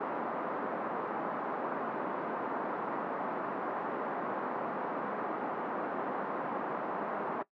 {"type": "band-pass noise", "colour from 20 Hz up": "white", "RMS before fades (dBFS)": -36, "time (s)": [0, 7.43], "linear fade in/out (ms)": 10, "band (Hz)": [200, 1200], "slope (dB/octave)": 24, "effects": ["noise-tail reverb RT60 0.1 s tail -18 dB re dry"]}